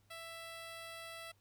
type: tone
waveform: 10% pulse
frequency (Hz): 662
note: E5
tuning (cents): +7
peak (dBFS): -38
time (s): 0.1-1.32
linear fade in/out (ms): 10
effects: added 100 Hz sine -69 dBFS peak until 1.4 s + pink hiss -75 dBFS RMS until 1.4 s